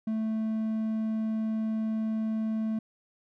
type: tone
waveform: triangle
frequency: 219.9 Hz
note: A3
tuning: 1 cent flat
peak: -25 dBFS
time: 0.07-2.79 s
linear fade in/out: 5 ms
effects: none